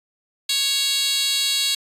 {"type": "tone with high-pass filter", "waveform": "10% pulse", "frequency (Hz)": 554.4, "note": "C#5", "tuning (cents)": 0, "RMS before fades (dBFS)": -21, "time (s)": [0.49, 1.75], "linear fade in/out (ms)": 5, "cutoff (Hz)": 4300, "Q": 3.6, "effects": ["resampled to 32000 Hz"]}